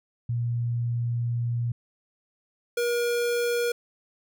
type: tone pair in turn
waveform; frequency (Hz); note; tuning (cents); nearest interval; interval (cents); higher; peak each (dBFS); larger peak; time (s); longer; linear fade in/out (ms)
sine / square; 118.8 / 477.3; A#2 / A#4; +33 / +41; 2 octaves; 2408; second; -24; neither; 0.29-1.72 / 2.77-3.72; first; 5
effects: none